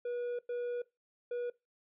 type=tone bursts at uneven times; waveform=triangle; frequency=484.3 Hz; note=B4; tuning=34 cents flat; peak=-32 dBFS; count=3; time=0.05-0.39 / 0.49-0.82 / 1.31-1.5 s; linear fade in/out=5 ms; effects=noise-tail reverb RT60 0.2 s tail -20 dB re dry + resampled to 8000 Hz